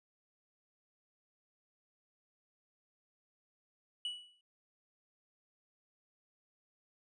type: tone with exponential decay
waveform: triangle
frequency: 2944 Hz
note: F#7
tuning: 9 cents flat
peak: -32 dBFS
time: 4.05-4.41 s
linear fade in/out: 2 ms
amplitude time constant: 77 ms
effects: resampled to 24000 Hz